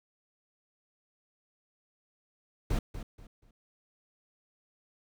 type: noise with echo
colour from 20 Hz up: brown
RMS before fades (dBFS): -28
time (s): 2.7-2.79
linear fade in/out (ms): 5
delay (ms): 240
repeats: 3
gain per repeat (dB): -11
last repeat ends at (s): 3.51
effects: none